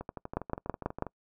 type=two click trains; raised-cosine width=1 ms; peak=-15 / -24 dBFS; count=5 / 14; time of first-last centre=0.37-1.024 / 0.01-1.067 s; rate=6.12 / 12.3 Hz; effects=noise-tail reverb RT60 0.1 s tail -25 dB re dry